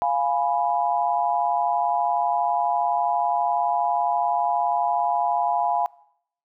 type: chord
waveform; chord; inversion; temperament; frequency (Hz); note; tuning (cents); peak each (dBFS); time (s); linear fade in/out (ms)
sine; F diminished; none; equal; 698.5 / 830.6 / 987.8; F5 / Ab5 / Cb6; 0 / 0 / 0; -23 / -23 / -26; 0.02-5.86; 0
effects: noise-tail reverb RT60 0.7 s tail -22 dB re dry